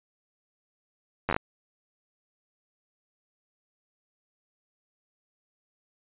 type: slowing click train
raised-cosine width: 0.5 ms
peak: -11 dBFS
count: 6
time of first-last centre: 1.29-1.364 s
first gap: 10 ms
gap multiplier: 1.2
effects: resampled to 8000 Hz